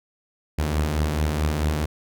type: beating tone pair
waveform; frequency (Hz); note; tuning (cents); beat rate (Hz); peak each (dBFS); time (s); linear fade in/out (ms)
sawtooth; 71.9 / 76.5; D2 / D#2; -36 / -29; 4.6; -24 / -18; 0.58-1.86; 10
effects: none